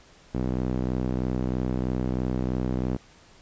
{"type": "tone with band-pass filter", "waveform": "sawtooth", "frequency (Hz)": 63.1, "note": "B1", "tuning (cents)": 38, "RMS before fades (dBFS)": -27, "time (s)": [0.34, 2.97], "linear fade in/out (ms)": 10, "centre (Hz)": 250, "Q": 0.93, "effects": ["pink hiss -54 dBFS RMS until 3.41 s", "resampled to 16000 Hz"]}